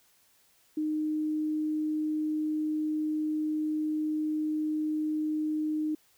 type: tone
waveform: sine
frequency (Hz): 307.6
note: D#4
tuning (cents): -20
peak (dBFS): -27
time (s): 0.77-5.95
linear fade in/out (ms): 5
effects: white hiss -65 dBFS RMS until 6.17 s